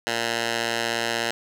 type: tone with band-pass filter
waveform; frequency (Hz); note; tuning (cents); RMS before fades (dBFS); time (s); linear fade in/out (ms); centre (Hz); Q
10% pulse; 116.54; A#2; 0; -26; 0.07-1.31; 0; 3000; 0.52
effects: none